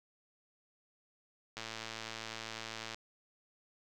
click train, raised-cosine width 0.2 ms, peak -24 dBFS, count 155, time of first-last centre 1.57-2.945 s, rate 112 Hz, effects none

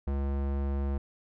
square tone with low-pass filter, 69.4 Hz, C#2, 3 cents sharp, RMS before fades -30 dBFS, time 0.07-0.98 s, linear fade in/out 5 ms, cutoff 1100 Hz, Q 0.53, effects none

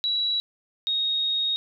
sine tone pair in turn, 3909 / 3742 Hz, B7 / A#7, -19 / +6 cents, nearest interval minor second, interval 75 cents, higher first, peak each -22 dBFS, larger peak neither, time 0.04-0.4 / 0.87-1.56 s, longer second, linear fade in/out 0 ms, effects none

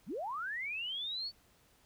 sine linear sweep, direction up, 128.7 to 4532 Hz, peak -36 dBFS, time 0.06-1.32 s, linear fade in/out 50 ms, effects pink hiss -67 dBFS RMS until 1.85 s

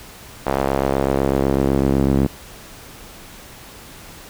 sawtooth tone with band-pass filter sweep, 68 Hz, C#2, 33 cents flat, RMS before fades -18 dBFS, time 0.46-2.27 s, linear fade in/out 10 ms, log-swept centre 730 to 250 Hz, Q 1.2, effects pink hiss -40 dBFS RMS until 4.29 s

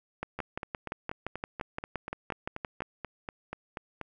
two click trains, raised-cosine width 0.5 ms, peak -18 / -21 dBFS, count 16 / 16, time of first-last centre 0.23-2.821 / 0.39-4.013 s, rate 5.79 / 4.14 Hz, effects none

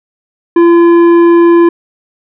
triangle tone with tanh clipping, 340.8 Hz, F4, 42 cents flat, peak -4 dBFS, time 0.56-1.69 s, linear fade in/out 5 ms, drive 14 dB, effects none

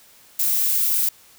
violet noise, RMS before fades -20 dBFS, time 0.39-1.09 s, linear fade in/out 5 ms, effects white hiss -51 dBFS RMS until 1.38 s

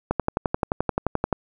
click train, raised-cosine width 1 ms, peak -7 dBFS, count 15, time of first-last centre 0.11-1.327 s, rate 11.5 Hz, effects none

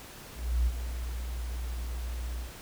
sine tone with ADSR envelope, 59.8 Hz, A#1, 45 cents sharp, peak -21 dBFS, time 0.34-2.52 s, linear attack 320 ms, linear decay 52 ms, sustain -11 dB, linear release 120 ms, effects tanh soft clip ceiling -17 dBFS + pink hiss -47 dBFS RMS until 2.61 s

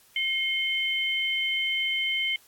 sine tone pair together, 2145 / 3083 Hz, C7 / G7, +42 / -29 cents, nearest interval tritone, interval 629 cents, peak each -27 dBFS, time 0.16-2.36 s, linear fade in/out 2 ms, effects white hiss -58 dBFS RMS until 2.47 s + AAC 64 kbps

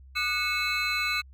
triangle tone cluster, 1213 / 1474 / 2197 / 2599 / 4051 Hz, D#6 / F#6 / C#7 / E7 / B7, -44 / -7 / -16 / -25 / +43 cents, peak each -32 / -32 / -29 / -29 / -31 dBFS, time 0.15-1.22 s, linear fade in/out 20 ms, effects added 66 Hz sine -47 dBFS peak until 1.33 s

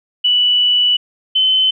sine tone pair in turn, 2960 / 3054 Hz, F#7 / G7, 0 / -46 cents, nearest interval minor second, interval 54 cents, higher second, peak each -10 dBFS, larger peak neither, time 0.24-0.97 / 1.35-1.71 s, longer first, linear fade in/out 10 ms, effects none

